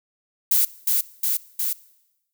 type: noise with echo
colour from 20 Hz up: violet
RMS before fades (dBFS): -18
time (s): 0.51-0.65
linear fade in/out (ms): 5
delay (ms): 360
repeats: 3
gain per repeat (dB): -2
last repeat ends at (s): 1.73
effects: noise-tail reverb RT60 1.0 s tail -21 dB re dry